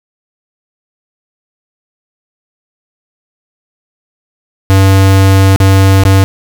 square tone with dropouts, 96.6 Hz, G2, 25 cents flat, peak -4 dBFS, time 4.7-6.24 s, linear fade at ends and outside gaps 0 ms, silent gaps 5.561-5.602 / 6.036-6.052 s, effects none

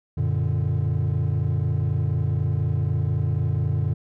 triangle chord, Gb augmented, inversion none, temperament equal, 92.5 / 116.54 / 146.83 Hz, Gb2 / Bb2 / D3, 0 / 0 / 0 cents, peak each -22 dBFS, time 0.17-3.94 s, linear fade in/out 10 ms, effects tanh soft clip ceiling -13 dBFS

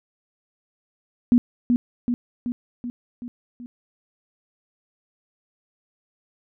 sine tone with echo, 242.2 Hz, B3, 34 cents flat, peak -11 dBFS, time 1.32-1.38 s, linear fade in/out 0 ms, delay 380 ms, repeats 6, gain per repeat -4 dB, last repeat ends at 3.66 s, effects none

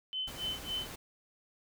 sine tone with tremolo, 3049 Hz, G7, 49 cents flat, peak -32 dBFS, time 0.13-0.87 s, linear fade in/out 0 ms, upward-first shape sine, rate 3.6 Hz, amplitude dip 100%
pink noise, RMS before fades -45 dBFS, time 0.27-0.96 s, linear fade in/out 10 ms
effects none

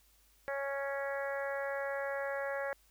harmonic tone, 277.2 Hz, C#4, in tune, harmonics 2 / 3 / 4 / 5 / 6 / 7 / 8, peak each -36 / -44 / -47 / -46 / -42 / -45 / -53 dBFS, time 0.48-2.73 s, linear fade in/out 0 ms, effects added 50 Hz sine -68 dBFS peak until 2.9 s + white hiss -68 dBFS RMS until 2.9 s

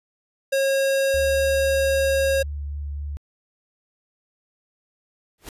square tone, 543 Hz, C#5, 36 cents flat, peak -19 dBFS, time 0.52-2.43 s, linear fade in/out 10 ms
sine tone with vibrato, 72.2 Hz, D2, 29 cents flat, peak -27 dBFS, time 1.14-3.17 s, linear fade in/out 0 ms, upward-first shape triangle, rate 3.8 Hz, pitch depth 17 cents each way
pink noise with exponential growth, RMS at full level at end -33 dBFS, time 5.38-5.49 s, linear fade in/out 2 ms, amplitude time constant 23 ms
effects resampled to 32000 Hz

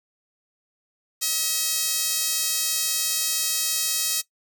sawtooth tone with high-pass filter, 639 Hz, D#5, 46 cents sharp, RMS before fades -24 dBFS, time 1.21-4.22 s, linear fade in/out 20 ms, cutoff 5700 Hz, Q 1.1, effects noise-tail reverb RT60 0.1 s tail -19 dB re dry

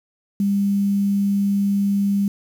sine tone with quantisation, 200 Hz, G3, 35 cents sharp, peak -16 dBFS, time 0.4-2.28 s, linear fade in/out 2 ms, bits 7, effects none

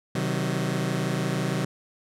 sawtooth chord, C diminished, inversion none, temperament just, 130.81 / 156.98 / 188.37 Hz, C3 / Eb3 / Gb3, 0 / +16 / +31 cents, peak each -25 dBFS, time 0.15-1.65 s, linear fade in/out 5 ms, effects low-pass 11000 Hz 12 dB/octave

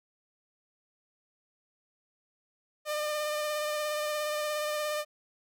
sawtooth tone with vibrato, 602 Hz, D5, 43 cents sharp, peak -26 dBFS, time 2.85-5.05 s, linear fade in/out 50 ms, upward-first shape triangle, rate 17 Hz, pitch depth 21 cents each way, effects none

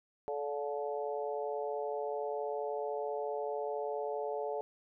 harmonic tone with a mistuned harmonic, 144.5 Hz, D3, 28 cents flat, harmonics 3 / 4 / 5 / 6, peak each -37 / -39 / -41 / -43 dBFS, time 0.28-4.61 s, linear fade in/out 0 ms, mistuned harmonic 5, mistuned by -25 cents, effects none

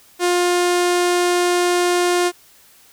sawtooth tone with low-pass filter, 354 Hz, F4, 23 cents sharp, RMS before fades -17 dBFS, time 0.19-2.32 s, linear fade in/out 50 ms, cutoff 9600 Hz, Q 1.4, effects white hiss -50 dBFS RMS until 2.92 s

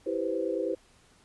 sine chord, C major seventh, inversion first, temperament equal, 329.6 / 392 / 493.9 / 523.3 Hz, E4 / G4 / B4 / C5, 0 / 0 / 0 / 0 cents, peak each -33 dBFS, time 0.06-0.75 s, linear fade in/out 10 ms, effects pink hiss -61 dBFS RMS until 1.24 s + resampled to 24000 Hz

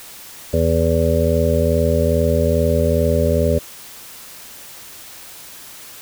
harmonic tone, 82.41 Hz, E2, in tune, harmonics 1 / 2 / 3 / 5 / 6 / 7, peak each -18 / -22 / -23 / -22 / -21 / -20 dBFS, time 0.53-3.59 s, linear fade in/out 10 ms, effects white hiss -38 dBFS RMS until 6.01 s

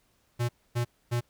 square tone bursts, 120 Hz, B2, 49 cents flat, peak -26 dBFS, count 3, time 0.39-1.21 s, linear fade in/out 20 ms, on 100 ms, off 260 ms, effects pink hiss -69 dBFS RMS until 1.29 s

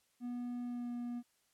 triangle tone with pitch glide, 243.6 to 240.9 Hz, B3 to B3, -24 to -43 cents, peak -36 dBFS, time 0.2-1.23 s, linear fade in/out 50 ms, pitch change -19 cents, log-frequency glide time 0.64-0.91 s, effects white hiss -75 dBFS RMS until 1.53 s + low-pass 12000 Hz 12 dB/octave

